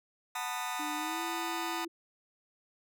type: chord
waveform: sawtooth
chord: B dominant seventh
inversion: second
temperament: just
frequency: 740.8 / 889 / 987.8 / 1234.7 Hz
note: F#5 / A5 / B5 / D#6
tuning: +2 / +18 / 0 / -14 cents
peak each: -36 dBFS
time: 0.35-1.85 s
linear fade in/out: 5 ms
type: tone with pitch glide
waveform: sine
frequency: 300 to 334.8 Hz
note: D4 to E4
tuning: +37 to +27 cents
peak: -39 dBFS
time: 0.79-1.88 s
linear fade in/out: 10 ms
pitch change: +190 cents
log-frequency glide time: 0.96-1.22 s
effects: none